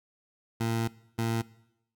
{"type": "tone bursts at uneven times", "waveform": "20% pulse", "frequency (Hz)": 114.4, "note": "A#2", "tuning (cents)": -32, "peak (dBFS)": -22, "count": 2, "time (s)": [[0.6, 0.88], [1.18, 1.42]], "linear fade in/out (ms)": 10, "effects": ["noise-tail reverb RT60 0.8 s tail -20 dB re dry"]}